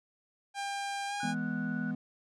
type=tone with pitch glide; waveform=sawtooth; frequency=799 to 813.4 Hz; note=G5 to G#5; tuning=+33 to -36 cents; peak=-30 dBFS; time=0.54-1.35 s; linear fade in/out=50 ms; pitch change=+31 cents; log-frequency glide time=1.07-1.14 s
type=tone; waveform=sine; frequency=1474 Hz; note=F#6; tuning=7 cents flat; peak=-40 dBFS; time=1.2-1.91 s; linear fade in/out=2 ms
type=chord; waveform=triangle; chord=E major; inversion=none; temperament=equal; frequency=164.81 / 207.7 / 246.9 Hz; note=E3 / G#3 / B3; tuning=0 / 0 / 0 cents; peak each=-36 / -34 / -33 dBFS; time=1.23-1.95 s; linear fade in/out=5 ms
effects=resampled to 22050 Hz